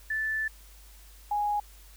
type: tone pair in turn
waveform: sine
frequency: 1755 / 828.2 Hz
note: A6 / G#5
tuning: -5 / -5 cents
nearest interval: octave + minor second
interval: 1300 cents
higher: first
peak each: -27 / -25 dBFS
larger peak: second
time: 0.1-0.48 / 1.31-1.6 s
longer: first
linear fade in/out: 5 ms
effects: added 50 Hz sine -50 dBFS peak until 1.96 s + white hiss -56 dBFS RMS until 1.96 s